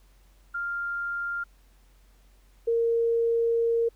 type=tone pair in turn; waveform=sine; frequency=1396.9 / 462.8 Hz; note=F6 / A#4; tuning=0 / -13 cents; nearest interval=octave + perfect fifth; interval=1913 cents; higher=first; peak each=-28 / -21 dBFS; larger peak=second; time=0.54-1.44 / 2.67-3.89 s; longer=second; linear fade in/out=10 ms; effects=added 46 Hz sine -55 dBFS peak until 3.95 s + pink hiss -65 dBFS RMS until 3.95 s